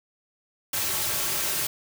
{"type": "noise with comb filter", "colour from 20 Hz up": "white", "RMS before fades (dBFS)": -27, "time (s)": [0.73, 1.67], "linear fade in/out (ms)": 5, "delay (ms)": 4.1, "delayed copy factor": -0.6, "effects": []}